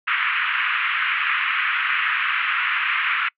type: band-pass noise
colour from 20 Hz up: pink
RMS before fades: -22 dBFS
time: 0.07-3.29 s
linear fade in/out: 10 ms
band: 1200 to 2800 Hz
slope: 48 dB/octave
effects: noise-tail reverb RT60 0.1 s tail -26 dB re dry